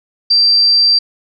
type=tone; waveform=sine; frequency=4699 Hz; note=D8; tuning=in tune; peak=-7 dBFS; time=0.3-0.99 s; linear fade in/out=10 ms; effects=none